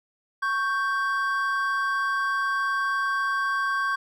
triangle tone pair together, 1108.7 / 1568 Hz, C#6 / G6, 0 / 0 cents, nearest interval tritone, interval 600 cents, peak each -24 dBFS, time 0.42-3.96 s, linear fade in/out 10 ms, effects none

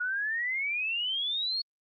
sine exponential sweep, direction up, 1435 to 4397 Hz, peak -28 dBFS, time 0-1.62 s, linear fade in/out 10 ms, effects Opus 48 kbps

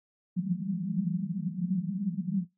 white band-pass noise, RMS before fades -31 dBFS, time 0.36-2.45 s, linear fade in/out 10 ms, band 170 to 200 Hz, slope 96 dB/octave, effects noise-tail reverb RT60 0.2 s tail -19 dB re dry

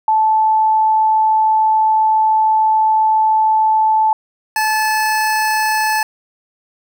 sine / 25% pulse tone pair in turn, 873 / 866.5 Hz, A5 / A5, -14 / -27 cents, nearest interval unison, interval 13 cents, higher first, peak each -10 dBFS, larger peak neither, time 0.08-4.13 / 4.56-6.03 s, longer first, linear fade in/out 2 ms, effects none

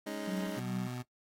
25% pulse chord, Ab suspended fourth, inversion none, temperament just, 207.7 / 276.9 / 311.5 Hz, Ab3 / Db4 / Eb4, 0 / -2 / +2 cents, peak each -38 / -39 / -37 dBFS, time 0.06-0.6 s, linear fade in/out 10 ms
sine tone with tremolo, 188.2 Hz, F#3, 30 cents sharp, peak -32 dBFS, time 0.27-0.88 s, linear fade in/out 10 ms, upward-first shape triangle, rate 2.5 Hz, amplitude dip 85%
25% pulse tone, 124.3 Hz, B2, 12 cents sharp, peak -34 dBFS, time 0.56-1.03 s, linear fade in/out 20 ms
effects noise-tail reverb RT60 0.1 s tail -19 dB re dry + AAC 48 kbps

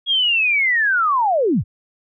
sine linear sweep, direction down, 3322 to 57.5 Hz, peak -14 dBFS, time 0.06-1.64 s, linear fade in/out 50 ms, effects none

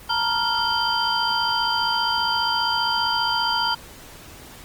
sine tone cluster, 900 / 955 / 1400 / 3112 / 4751 Hz, A5 / A#5 / F6 / G7 / D8, +39 / +42 / +4 / -13 / +19 cents, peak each -26 dBFS, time 0.09-3.75 s, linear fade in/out 10 ms, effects pink hiss -43 dBFS RMS until 4.64 s + Opus 24 kbps

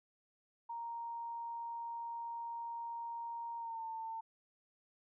sine tone with pitch glide, 932.3 to 899.5 Hz, A#5 to A5, 0 to +38 cents, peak -40 dBFS, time 0.69-4.21 s, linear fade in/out 10 ms, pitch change -62 cents, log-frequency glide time 3.58-3.83 s, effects none

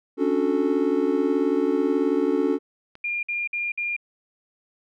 triangle chord, D major seventh, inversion third, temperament just, 275.3 / 293.7 / 367.1 / 440.5 Hz, C#4 / D4 / F#4 / A4, -12 / 0 / -14 / +2 cents, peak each -23 dBFS, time 0.17-2.59 s, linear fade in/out 50 ms
click, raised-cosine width 0.3 ms, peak -28 dBFS, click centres 2.954 s
sine tone bursts, 2407 Hz, D7, 42 cents sharp, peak -24 dBFS, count 4, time 3.04-3.965 s, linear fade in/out 5 ms, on 190 ms, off 55 ms
effects none

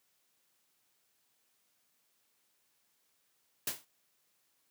white noise with exponential decay, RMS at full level -30 dBFS, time 3.67-3.85 s, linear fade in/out 5 ms, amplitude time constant 39 ms, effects white hiss -75 dBFS RMS until 4.7 s + high-pass 100 Hz 12 dB/octave

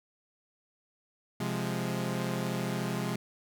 sawtooth chord, F minor, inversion second, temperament equal, 130.81 / 174.61 / 207.7 Hz, C3 / F3 / Ab3, 0 / 0 / 0 cents, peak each -31 dBFS, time 1.4-3.16 s, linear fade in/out 5 ms, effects none

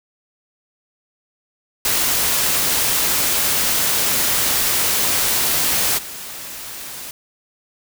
white noise with level steps, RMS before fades -18 / -32 dBFS, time 1.85-7.11 s, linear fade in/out 2 ms, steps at 5.97 s, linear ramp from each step 20 ms, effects none

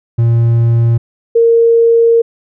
triangle / sine tone pair in turn, 116.54 / 462.1 Hz, A#2 / A#4, 0 / -15 cents, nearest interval 2 octaves, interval 2385 cents, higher second, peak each -5 dBFS, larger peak neither, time 0.18-0.98 / 1.35-2.22 s, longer second, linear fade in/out 10 ms, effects none

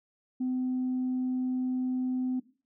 sine tone, 255 Hz, C4, 44 cents flat, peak -26 dBFS, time 0.4-2.4 s, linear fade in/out 10 ms, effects noise-tail reverb RT60 0.4 s tail -17 dB re dry + tanh soft clip ceiling -24 dBFS

